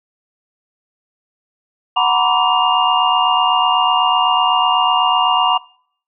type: tone cluster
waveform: sine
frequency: 740 / 937 / 1005 / 1156 / 2816 Hz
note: F#5 / A#5 / B5 / D6 / F7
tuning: 0 / +9 / +30 / -28 / +14 cents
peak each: -18 dBFS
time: 1.96-5.58 s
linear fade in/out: 10 ms
effects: noise-tail reverb RT60 0.6 s tail -24 dB re dry